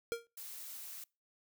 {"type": "tone with exponential decay", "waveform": "square", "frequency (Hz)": 466.2, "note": "A#4", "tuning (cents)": 0, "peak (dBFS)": -31, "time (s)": [0.12, 0.27], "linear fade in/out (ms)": 0, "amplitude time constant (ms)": 31}
{"type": "noise", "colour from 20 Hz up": "blue", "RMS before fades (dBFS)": -47, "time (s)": [0.37, 1.04], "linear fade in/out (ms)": 5}
{"effects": ["noise-tail reverb RT60 0.3 s tail -26 dB re dry"]}